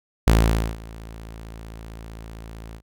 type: tone with ADSR envelope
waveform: sawtooth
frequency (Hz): 55.5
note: A1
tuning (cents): +16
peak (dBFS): -8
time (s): 0.27-2.82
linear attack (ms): 5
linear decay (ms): 490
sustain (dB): -24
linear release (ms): 70
effects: none